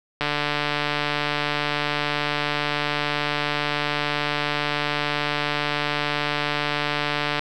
click train, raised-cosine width 0.3 ms, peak -7 dBFS, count 1057, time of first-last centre 0.21-7.394 s, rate 147 Hz, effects none

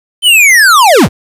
square linear sweep, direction down, 3110 to 36.71 Hz, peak -3 dBFS, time 0.22-1.09 s, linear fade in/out 50 ms, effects resampled to 32000 Hz + 7-bit

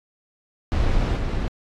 brown noise with level steps, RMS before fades -20 / -24 dBFS, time 0.72-1.48 s, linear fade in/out 0 ms, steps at 1.16 s, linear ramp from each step 10 ms, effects low-pass 5000 Hz 12 dB/octave + AAC 48 kbps

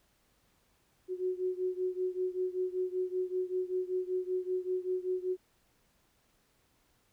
sine beating tone pair, 366.2 / 371.4 Hz, F#4 / F#4, -18 / +7 cents, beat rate 5.2 Hz, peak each -33 / -35 dBFS, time 1.08-5.37 s, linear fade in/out 50 ms, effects pink hiss -71 dBFS RMS until 7.12 s

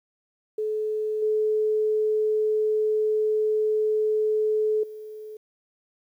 sine tone with level steps, 430 Hz, A4, 40 cents flat, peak -24 / -20 / -36 dBFS, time 0.58-5.37 s, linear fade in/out 5 ms, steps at 1.22 / 4.83 s, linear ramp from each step 5 ms, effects 10-bit

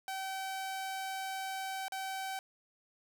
sawtooth tone with dropouts, 768 Hz, G5, 36 cents flat, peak -33 dBFS, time 0.08-2.39 s, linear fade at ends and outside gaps 1 ms, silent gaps 1.882-1.921 s, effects none

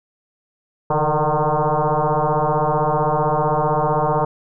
sine tone with frequency modulation, 159.8 Hz, D#3, 47 cents sharp, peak -15 dBFS, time 0.9-4.25 s, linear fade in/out 5 ms, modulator 152 Hz, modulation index 6.5, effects none

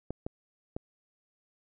clicks, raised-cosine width 2 ms, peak -21 dBFS, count 3, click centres 0.106 / 0.265 / 0.765 s, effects none

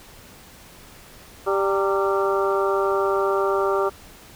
harmonic tone with a mistuned harmonic, 196 Hz, G3, in tune, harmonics 2 / 3 / 4 / 5 / 6 / 7, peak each -21 / -26 / -30 / -30 / -26 / -30 dBFS, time 1.46-3.9 s, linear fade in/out 20 ms, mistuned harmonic 5, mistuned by -110 cents, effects pink hiss -46 dBFS RMS until 4.35 s

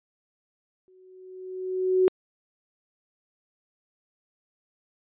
sine tone with exponential growth, 371.9 Hz, F#4, 9 cents sharp, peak -15 dBFS, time 0.88-2.08 s, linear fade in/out 0 ms, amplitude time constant 260 ms, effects resampled to 8000 Hz

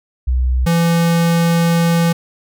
sine / square tone pair in turn, 63.1 / 168.46 Hz, B1 / E3, +38 / +38 cents, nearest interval octave + perfect fourth, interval 1700 cents, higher second, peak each -12 dBFS, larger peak neither, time 0.27-0.66 / 0.66-2.13 s, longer second, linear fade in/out 10 ms, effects none

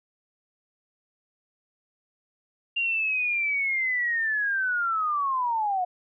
sine linear sweep, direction down, 2793 to 708 Hz, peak -23 dBFS, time 2.76-5.85 s, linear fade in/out 10 ms, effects none

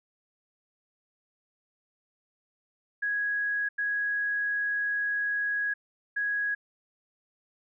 sine tone bursts at uneven times, 1661.2 Hz, G#6, in tune, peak -26 dBFS, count 3, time 3.02-3.69 / 3.78-5.74 / 6.16-6.55 s, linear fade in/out 10 ms, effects none

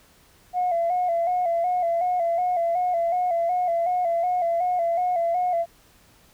sine tone with vibrato, 700 Hz, F5, 4 cents sharp, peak -19 dBFS, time 0.53-5.66 s, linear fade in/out 50 ms, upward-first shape square, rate 2.7 Hz, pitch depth 58 cents each way, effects tanh soft clip ceiling -16 dBFS + pink hiss -56 dBFS RMS until 6.33 s

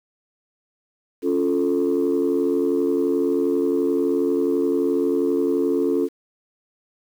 sine chord, Db augmented, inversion none, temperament equal, 277.2 / 349.2 / 440 Hz, Db4 / F4 / A4, 0 / 0 / 0 cents, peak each -21 dBFS, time 1.22-6.09 s, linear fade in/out 50 ms, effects tanh soft clip ceiling -12 dBFS + 8-bit

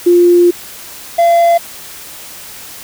sine / triangle tone pair in turn, 350 / 682.4 Hz, F4 / F5, +4 / -40 cents, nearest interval octave, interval 1156 cents, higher second, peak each -4 dBFS, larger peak neither, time 0.06-0.51 / 1.18-1.58 s, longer first, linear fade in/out 10 ms, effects white hiss -31 dBFS RMS until 2.83 s

